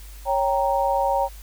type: chord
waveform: sine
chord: G diminished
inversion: second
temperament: equal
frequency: 554.4 / 784 / 932.3 Hz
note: Db5 / G5 / Bb5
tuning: 0 / 0 / 0 cents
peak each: -23 dBFS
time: 0.25-1.29 s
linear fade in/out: 50 ms
effects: added 50 Hz sine -38 dBFS peak until 1.42 s + white hiss -48 dBFS RMS until 1.42 s